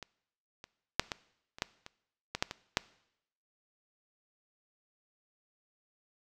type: clicks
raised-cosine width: 0.2 ms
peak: -25 / -28 / -6 / -16 / -29 / -12 / -27 / -16 / -10 / -20 / -8 dBFS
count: 11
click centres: 0.027 / 0.641 / 0.996 / 1.118 / 1.585 / 1.621 / 1.864 / 2.35 / 2.425 / 2.511 / 2.771 s
effects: noise-tail reverb RT60 0.8 s tail -21 dB re dry